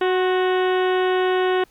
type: harmonic tone with a mistuned harmonic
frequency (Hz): 370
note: F#4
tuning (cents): 0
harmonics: 1 / 2 / 3 / 4 / 5 / 6 / 7 / 8 / 9 / 10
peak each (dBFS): -18 / -25 / -29 / -30 / -31 / -39 / -38 / -35 / -40 / -42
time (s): 0.01-1.64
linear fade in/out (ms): 5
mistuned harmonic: 3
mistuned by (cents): -42
effects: pink hiss -57 dBFS RMS until 1.7 s